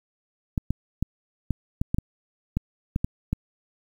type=clicks; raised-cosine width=5 ms; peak=-11 dBFS; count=11; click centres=0.578 / 0.706 / 1.026 / 1.507 / 1.815 / 1.945 / 1.985 / 2.57 / 2.961 / 3.045 / 3.33 s; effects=8-bit